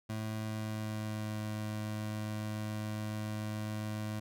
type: tone with pitch glide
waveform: 25% pulse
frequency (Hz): 109.1 to 107.1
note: A2 to A2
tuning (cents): -14 to -46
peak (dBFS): -32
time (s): 0.09-4.2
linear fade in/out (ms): 10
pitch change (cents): -32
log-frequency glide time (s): 0.35-1.42
effects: none